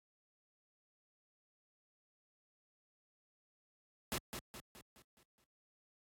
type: noise with echo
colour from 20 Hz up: pink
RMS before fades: -38 dBFS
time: 4.12-4.18 s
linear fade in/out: 0 ms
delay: 210 ms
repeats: 6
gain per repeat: -6 dB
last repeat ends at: 5.44 s
effects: high-pass 60 Hz 12 dB/octave + AAC 48 kbps